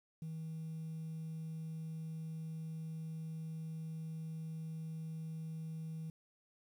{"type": "tone", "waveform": "sine", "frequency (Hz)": 160, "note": "D#3", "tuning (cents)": 49, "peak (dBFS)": -39, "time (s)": [0.22, 6.1], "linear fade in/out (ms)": 2, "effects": ["tanh soft clip ceiling -39 dBFS", "11-bit"]}